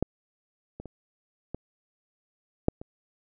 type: clicks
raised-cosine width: 2 ms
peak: -11 / -25 / -27 / -20 / -7 / -26 dBFS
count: 6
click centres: 0.026 / 0.8 / 0.857 / 1.546 / 2.684 / 2.815 s
effects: none